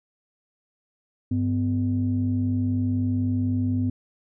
sine tone pair together, 100 / 252 Hz, G2 / B3, +35 / +35 cents, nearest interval octave + major third, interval 1600 cents, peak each -23 / -23 dBFS, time 1.31-3.9 s, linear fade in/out 5 ms, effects tanh soft clip ceiling -14 dBFS

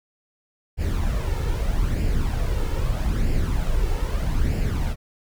brown noise with flanger, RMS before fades -22 dBFS, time 0.77-4.96 s, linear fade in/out 50 ms, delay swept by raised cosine 0.4 to 2.3 ms, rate 0.79 Hz, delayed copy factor +0.55, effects none

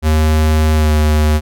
square tone with pitch glide, 77.78 to 76.22 Hz, D#2 to D#2, 0 to -35 cents, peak -10 dBFS, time 0.02-1.41 s, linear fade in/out 50 ms, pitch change -35 cents, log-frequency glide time 0.74-0.92 s, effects none

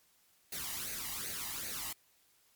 white noise with flanger, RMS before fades -40 dBFS, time 0.52-1.93 s, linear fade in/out 5 ms, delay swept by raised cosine 0.46 to 1.04 ms, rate 2.6 Hz, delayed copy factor +0.7, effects white hiss -69 dBFS RMS until 2.55 s + MP3 96 kbps

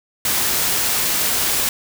white noise, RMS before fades -19 dBFS, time 0.25-1.69 s, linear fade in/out 2 ms, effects none

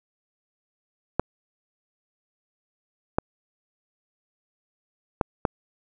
clicks, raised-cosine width 1 ms, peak -6 dBFS, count 4, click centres 1.196 / 3.185 / 5.212 / 5.452 s, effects none

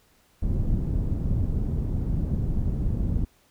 pink low-pass noise, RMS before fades -25 dBFS, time 0.42-3.25 s, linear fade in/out 10 ms, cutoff 180 Hz, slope 12 dB/octave, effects pink hiss -62 dBFS RMS until 3.5 s

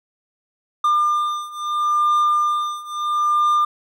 triangle beating tone pair, 1200 / 1200.75 Hz, D6 / D6, +37 / +38 cents, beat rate 0.75 Hz, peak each -19 / -17 dBFS, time 0.84-3.65 s, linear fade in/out 5 ms, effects none

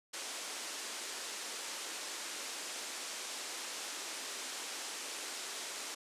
white band-pass noise, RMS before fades -43 dBFS, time 0.13-5.95 s, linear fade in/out 10 ms, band 270 to 8600 Hz, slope 24 dB/octave, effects resampled to 32000 Hz

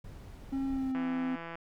brown noise, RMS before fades -46 dBFS, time 0.04-0.92 s, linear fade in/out 5 ms
triangle tone with pitch glide, 270 to 258.3 Hz, C#4 to C4, -45 to -22 cents, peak -28 dBFS, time 0.52-1.36 s, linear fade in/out 10 ms, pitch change -77 cents, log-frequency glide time 0.68-1.03 s
click train, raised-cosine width 0.5 ms, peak -27 dBFS, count 102, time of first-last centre 0.95-1.555 s, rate 167 Hz
effects none

